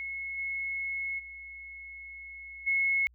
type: tone with level steps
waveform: sine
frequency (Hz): 2181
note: C#7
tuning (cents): -29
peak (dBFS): -34 / -31 / -42 / -24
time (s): 0-3.07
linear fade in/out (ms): 0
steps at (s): 0.37 / 1.18 / 2.66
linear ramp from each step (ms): 20
effects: added 60 Hz sine -57 dBFS peak until 3.14 s